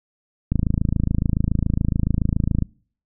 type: click train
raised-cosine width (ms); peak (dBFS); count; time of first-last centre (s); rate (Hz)
5; -7; 58; 0.52-2.623; 27.1
effects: noise-tail reverb RT60 0.5 s tail -26 dB re dry